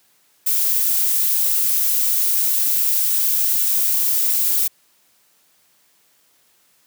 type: noise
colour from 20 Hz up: violet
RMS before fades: -18 dBFS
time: 0.46-4.68 s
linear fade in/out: 10 ms
effects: white hiss -59 dBFS RMS until 6.86 s + high-pass 100 Hz 12 dB/octave